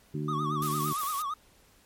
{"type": "harmonic tone", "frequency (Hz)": 74.9, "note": "D2", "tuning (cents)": 35, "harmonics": [2, 3, 4, 5], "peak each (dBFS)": [-32, -38, -37, -39], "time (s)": [0.14, 0.93], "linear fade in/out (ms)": 5}
{"type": "tone with vibrato", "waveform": "triangle", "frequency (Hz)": 1174.7, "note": "D6", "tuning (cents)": 0, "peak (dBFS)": -28, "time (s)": [0.28, 1.34], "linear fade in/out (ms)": 5, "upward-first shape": "sine", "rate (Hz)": 8.8, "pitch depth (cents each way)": 120}
{"type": "noise", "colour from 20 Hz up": "blue", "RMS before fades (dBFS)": -36, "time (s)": [0.62, 1.22], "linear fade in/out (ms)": 2}
{"type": "click", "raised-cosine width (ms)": 0.5, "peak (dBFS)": -30, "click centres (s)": 1.034}
{"effects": ["pink hiss -61 dBFS RMS until 1.85 s", "MP3 64 kbps"]}